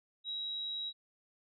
sine tone, 3850 Hz, B7, 45 cents flat, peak -36 dBFS, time 0.24-0.93 s, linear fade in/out 50 ms, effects none

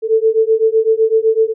sine beating tone pair, 440 / 447.9 Hz, A4 / A4, 0 / +31 cents, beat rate 7.9 Hz, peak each -13 dBFS, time 0.02-1.54 s, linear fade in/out 50 ms, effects none

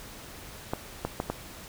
clicks, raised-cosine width 1 ms, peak -14 dBFS, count 4, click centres 0.735 / 1.05 / 1.201 / 1.3 s, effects pink hiss -45 dBFS RMS until 1.68 s

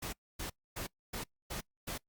pink noise bursts, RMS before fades -40 dBFS, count 6, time 0.02-1.98 s, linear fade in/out 10 ms, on 110 ms, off 260 ms, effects noise-tail reverb RT60 0.1 s tail -24 dB re dry + Opus 48 kbps

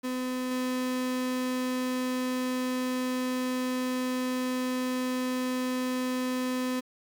35% pulse tone with level steps, 254 Hz, B3, 49 cents sharp, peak -28 / -26 dBFS, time 0.03-6.81 s, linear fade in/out 20 ms, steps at 0.51 s, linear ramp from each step 2 ms, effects 9-bit

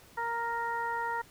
harmonic tone, 466.2 Hz, A#4, in tune, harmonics 1 / 2 / 3 / 4, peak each -41 / -32 / -38 / -39 dBFS, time 0.17-1.22 s, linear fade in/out 10 ms, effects pink hiss -57 dBFS RMS until 1.3 s

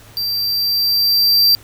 square tone with level ramp, 4699 Hz, D8, in tune, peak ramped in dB -19 to -9 dBFS, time 0.17-1.55 s, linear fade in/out 0 ms, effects added 109 Hz sine -44 dBFS peak until 1.63 s + pink hiss -44 dBFS RMS until 1.63 s

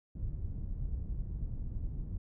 pink low-pass noise, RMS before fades -37 dBFS, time 0.15-2.18 s, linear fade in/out 5 ms, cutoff 110 Hz, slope 12 dB/octave, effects none

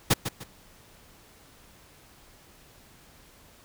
pink noise with echo, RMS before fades -20 dBFS, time 0.1-0.14 s, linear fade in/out 10 ms, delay 150 ms, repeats 2, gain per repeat -10 dB, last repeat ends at 0.44 s, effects pink hiss -55 dBFS RMS until 3.64 s

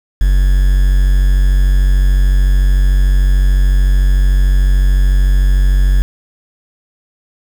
triangle tone with quantisation, 46.79 Hz, F#1, 20 cents sharp, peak -5 dBFS, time 0.21-6.02 s, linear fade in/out 0 ms, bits 5, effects none

